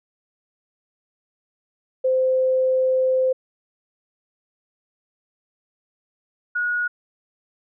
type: tone pair in turn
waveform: sine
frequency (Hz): 518 / 1451.6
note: C5 / F#6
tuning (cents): -17 / -34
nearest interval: octave + tritone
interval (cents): 1783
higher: second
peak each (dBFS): -16 / -20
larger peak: first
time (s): 2.04-3.33 / 6.55-6.88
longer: first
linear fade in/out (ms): 10
effects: none